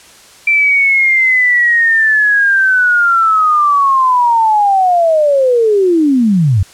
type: linear sweep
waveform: sine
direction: down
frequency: 2349 to 86.1 Hz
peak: -7 dBFS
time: 0.47-6.63 s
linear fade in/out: 5 ms
effects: white hiss -40 dBFS RMS until 6.73 s + low-pass 9000 Hz 12 dB/octave